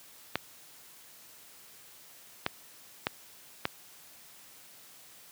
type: clicks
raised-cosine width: 0.3 ms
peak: -11 dBFS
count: 4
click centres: 0.356 / 2.464 / 3.069 / 3.654 s
effects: white hiss -54 dBFS RMS until 5.31 s + high-pass 80 Hz 12 dB/octave